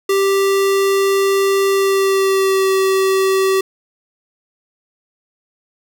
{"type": "tone with pitch glide", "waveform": "square", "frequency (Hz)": [392, 383.7], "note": ["G4", "G4"], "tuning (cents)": [0, -37], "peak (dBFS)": -13, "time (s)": [0.09, 3.61], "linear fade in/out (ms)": 5, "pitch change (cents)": -37, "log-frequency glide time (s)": [1.69, 2.71], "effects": []}